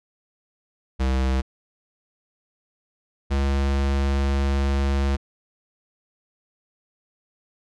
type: tone pair in turn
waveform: square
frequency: 65.41 / 68.92 Hz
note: C2 / C#2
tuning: 0 / -9 cents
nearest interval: minor second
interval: 91 cents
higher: second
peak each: -20 dBFS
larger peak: neither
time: 0.99-1.42 / 3.3-5.17 s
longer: second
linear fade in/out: 20 ms
effects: low-pass 6000 Hz 12 dB/octave